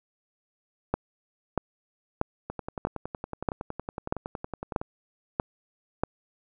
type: two click trains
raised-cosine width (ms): 1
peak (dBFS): -19 / -10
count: 26 / 9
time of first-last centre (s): 2.5-4.815 / 0.94-6.036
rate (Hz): 10.8 / 1.57
effects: none